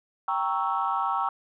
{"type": "chord", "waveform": "sine", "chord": "G diminished seventh", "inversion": "none", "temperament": "equal", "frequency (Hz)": [784, 932.3, 1108.7, 1318.5], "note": ["G5", "Bb5", "Db6", "Fb6"], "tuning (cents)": [0, 0, 0, 0], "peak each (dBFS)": -29, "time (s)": [0.28, 1.29], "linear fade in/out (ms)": 2, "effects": ["tanh soft clip ceiling -15 dBFS"]}